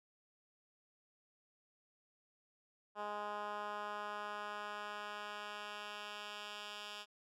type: tone with band-pass filter sweep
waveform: 10% pulse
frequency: 207.7 Hz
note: G#3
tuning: in tune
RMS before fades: -45 dBFS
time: 2.95-7.06 s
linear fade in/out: 50 ms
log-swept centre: 950 to 3300 Hz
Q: 1.2
effects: none